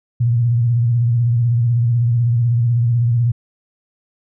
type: tone with vibrato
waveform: sine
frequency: 118.6 Hz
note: A#2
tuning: 30 cents sharp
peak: -12 dBFS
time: 0.2-3.32 s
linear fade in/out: 10 ms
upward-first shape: sine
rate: 16 Hz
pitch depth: 66 cents each way
effects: none